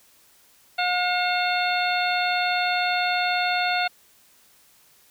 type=harmonic tone with a mistuned harmonic; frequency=719 Hz; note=F#5; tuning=50 cents flat; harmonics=1 / 2 / 3 / 4 / 5 / 6; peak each=-24 / -27 / -29 / -30 / -31 / -32 dBFS; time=0.78-3.88 s; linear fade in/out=10 ms; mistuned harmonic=4; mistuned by=-100 cents; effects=white hiss -57 dBFS RMS until 5.1 s